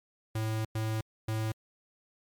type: tone bursts at uneven times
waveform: square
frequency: 110 Hz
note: A2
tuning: in tune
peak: -30 dBFS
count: 3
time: 0.35-0.65 / 0.75-1.01 / 1.28-1.52 s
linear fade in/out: 5 ms
effects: MP3 96 kbps